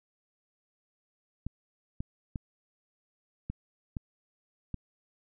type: clicks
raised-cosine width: 5 ms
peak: -22 dBFS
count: 6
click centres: 1.466 / 2.005 / 2.358 / 3.5 / 3.968 / 4.743 s
effects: none